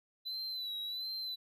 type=tone with vibrato; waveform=triangle; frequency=3991 Hz; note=B7; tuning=17 cents sharp; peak=-36 dBFS; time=0.25-1.36 s; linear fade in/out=20 ms; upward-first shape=sine; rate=1.4 Hz; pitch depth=61 cents each way; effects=none